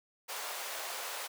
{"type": "high-pass noise", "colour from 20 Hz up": "pink", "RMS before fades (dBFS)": -40, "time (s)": [0.28, 1.28], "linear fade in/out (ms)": 20, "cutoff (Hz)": 550, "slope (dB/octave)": 24, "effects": []}